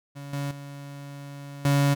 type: tone with level steps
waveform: 35% pulse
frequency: 141.4 Hz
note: C#3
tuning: 35 cents sharp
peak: -35 / -26 / -36 / -17 dBFS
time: 0.15-1.95 s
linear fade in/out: 20 ms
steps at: 0.33 / 0.51 / 1.65 s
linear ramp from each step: 2 ms
effects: none